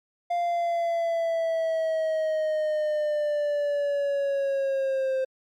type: linear sweep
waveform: triangle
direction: down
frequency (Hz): 698.5 to 523.3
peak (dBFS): -21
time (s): 0.3-5.25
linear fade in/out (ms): 10
effects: MP3 96 kbps